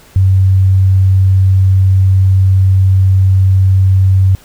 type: tone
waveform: sine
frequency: 95.1 Hz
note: F#2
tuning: 48 cents sharp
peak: -5 dBFS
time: 0.16-4.35 s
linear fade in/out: 0 ms
effects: pink hiss -42 dBFS RMS until 4.44 s